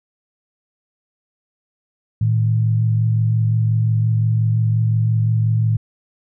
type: tone pair together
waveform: sine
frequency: 112 / 157.71 Hz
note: A2 / D#3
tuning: +31 / +24 cents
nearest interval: tritone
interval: 593 cents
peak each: -14 / -23 dBFS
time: 2.21-5.77 s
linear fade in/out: 5 ms
effects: none